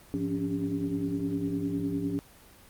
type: tone cluster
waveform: sine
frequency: 104.7 / 174.1 / 274 / 283.9 / 398.5 Hz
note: G#2 / F3 / C#4 / C#4 / G4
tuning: +15 / -5 / -20 / +41 / +28 cents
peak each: -39 / -34 / -36 / -30 / -38 dBFS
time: 0.14-2.19 s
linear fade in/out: 0 ms
effects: pink hiss -54 dBFS RMS until 2.69 s + Opus 24 kbps